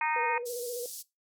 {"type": "harmonic tone", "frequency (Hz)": 309.2, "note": "D#4", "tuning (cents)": -11, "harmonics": [3, 4, 5, 6, 7, 8], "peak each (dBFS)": [-29, -39, -40, -36, -36, -35], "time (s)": [0.01, 0.38], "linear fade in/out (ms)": 2}
{"type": "tone with vibrato", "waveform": "sine", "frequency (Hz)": 483.9, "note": "B4", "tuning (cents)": -35, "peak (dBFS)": -34, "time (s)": [0.16, 0.86], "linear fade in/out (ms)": 2, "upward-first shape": "square", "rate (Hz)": 15, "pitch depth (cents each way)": 35}
{"type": "band-pass noise", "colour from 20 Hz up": "white", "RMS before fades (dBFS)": -42, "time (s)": [0.45, 1.03], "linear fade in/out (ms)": 20, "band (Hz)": [4600, 14000], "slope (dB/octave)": 24}
{"effects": ["noise-tail reverb RT60 0.2 s tail -19 dB re dry"]}